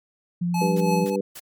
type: tone with vibrato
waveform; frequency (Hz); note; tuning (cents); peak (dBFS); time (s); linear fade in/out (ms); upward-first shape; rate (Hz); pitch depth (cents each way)
sine; 174.61; F3; 0; -21; 0.41-1.05; 10; sine; 12; 9
type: tone with tremolo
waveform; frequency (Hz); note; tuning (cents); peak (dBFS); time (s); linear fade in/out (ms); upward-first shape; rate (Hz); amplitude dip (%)
square; 857; A5; -46; -23; 0.54-1.16; 5; triangle; 3.2; 85
type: harmonic tone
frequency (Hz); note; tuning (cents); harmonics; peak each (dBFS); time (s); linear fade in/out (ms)
98; G2; 0; 2 / 3 / 4 / 5; -26 / -31 / -27 / -25; 0.61-1.21; 5
type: noise bursts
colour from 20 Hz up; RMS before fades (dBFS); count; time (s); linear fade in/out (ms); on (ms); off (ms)
white; -39; 3; 0.76-1.398; 5; 46; 250
effects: MP3 96 kbps